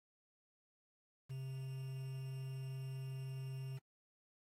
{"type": "tone with quantisation", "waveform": "triangle", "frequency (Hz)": 132.7, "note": "C3", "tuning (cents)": 25, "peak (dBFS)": -40, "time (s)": [1.29, 3.79], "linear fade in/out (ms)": 20, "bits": 10, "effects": ["AAC 48 kbps"]}